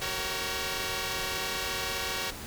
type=chord; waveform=5% pulse; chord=F# major; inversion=none; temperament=equal with one note detuned; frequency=379.3 / 466.2 / 554.4 Hz; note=F#4 / A#4 / C#5; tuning=+43 / 0 / 0 cents; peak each=-24 dBFS; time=0.01-2.31 s; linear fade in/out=10 ms; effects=pink hiss -41 dBFS RMS until 2.46 s